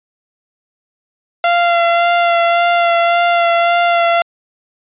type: tone with vibrato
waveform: sawtooth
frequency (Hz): 688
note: F5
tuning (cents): -26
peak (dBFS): -6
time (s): 1.44-4.22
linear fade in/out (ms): 2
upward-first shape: sine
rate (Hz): 1.8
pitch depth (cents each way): 17
effects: resampled to 8000 Hz